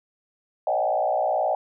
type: tone with frequency modulation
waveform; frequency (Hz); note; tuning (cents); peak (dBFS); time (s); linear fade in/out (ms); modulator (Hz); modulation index
sine; 686; F5; -31; -20; 0.67-1.55; 2; 59.3; 2.1
effects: none